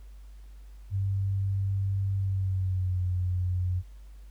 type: tone with pitch glide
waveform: sine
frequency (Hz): 97.7 to 90.63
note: G2 to F#2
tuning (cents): -5 to -35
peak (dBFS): -25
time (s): 0.9-3.83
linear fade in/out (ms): 50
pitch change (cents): -130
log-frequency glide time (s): 2.15-3.03
effects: added 50 Hz sine -44 dBFS peak until 4.3 s + pink hiss -65 dBFS RMS until 4.3 s